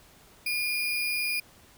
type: tone with sample-and-hold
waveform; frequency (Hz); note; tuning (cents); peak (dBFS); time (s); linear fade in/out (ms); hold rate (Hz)
sine; 2418; D7; +50; -26; 0.46-1.4; 5; 7350
effects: pink hiss -56 dBFS RMS until 1.77 s